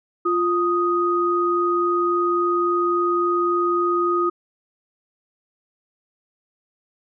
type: tone pair together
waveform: sine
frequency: 349.2 / 1245.6 Hz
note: F4 / D#6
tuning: 0 / +2 cents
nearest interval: octave + minor seventh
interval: 2202 cents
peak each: -20 dBFS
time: 0.25-4.3 s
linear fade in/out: 10 ms
effects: none